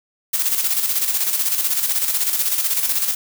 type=noise with tremolo; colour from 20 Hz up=blue; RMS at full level=-18 dBFS; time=0.33-3.15 s; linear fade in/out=10 ms; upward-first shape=square; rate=16 Hz; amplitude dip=50%; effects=none